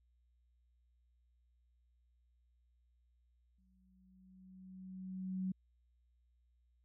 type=tone with exponential growth; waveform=sine; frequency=187.1 Hz; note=F#3; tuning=20 cents sharp; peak=-34 dBFS; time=3.58-5.52 s; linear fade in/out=5 ms; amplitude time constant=420 ms; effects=added 60 Hz sine -70 dBFS peak until 6.84 s